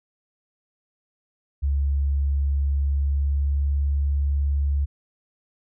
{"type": "tone with pitch glide", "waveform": "sine", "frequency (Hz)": [70, 70.73], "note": ["C#2", "C#2"], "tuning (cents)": [18, 35], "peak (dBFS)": -19, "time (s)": [1.62, 4.86], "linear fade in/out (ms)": 20, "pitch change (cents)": 17, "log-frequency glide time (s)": [2.82, 3.79], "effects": []}